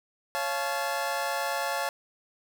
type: chord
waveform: 25% pulse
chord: Db augmented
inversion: none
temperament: just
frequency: 554.4 / 693 / 866.2 Hz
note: Db5 / F5 / A5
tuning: 0 / -14 / -27 cents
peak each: -29 / -29 / -28 dBFS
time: 0.35-1.89 s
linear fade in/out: 0 ms
effects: none